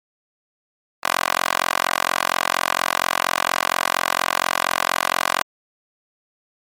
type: tone with high-pass filter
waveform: 10% pulse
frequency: 44.27 Hz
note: F1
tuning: 24 cents sharp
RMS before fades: -21 dBFS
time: 1.03-5.43 s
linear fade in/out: 10 ms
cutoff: 1000 Hz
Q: 1.5
effects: MP3 96 kbps